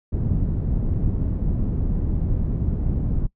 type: low-pass noise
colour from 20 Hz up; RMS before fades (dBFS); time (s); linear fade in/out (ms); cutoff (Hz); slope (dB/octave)
pink; -22; 0.12-3.27; 10; 190; 12
effects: noise-tail reverb RT60 0.1 s tail -21 dB re dry